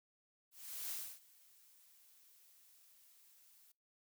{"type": "noise with ADSR envelope", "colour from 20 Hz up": "blue", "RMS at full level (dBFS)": -42, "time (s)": [0.51, 3.72], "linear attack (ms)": 400, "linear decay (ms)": 280, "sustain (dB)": -24, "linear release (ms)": 5, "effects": ["noise-tail reverb RT60 0.3 s tail -26 dB re dry"]}